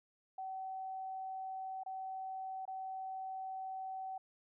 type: tone with dropouts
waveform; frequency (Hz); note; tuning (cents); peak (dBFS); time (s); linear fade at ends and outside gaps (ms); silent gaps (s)
sine; 761; F#5; +48; -40; 0.38-4.18; 5; 1.835-1.861 / 2.654-2.677
effects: none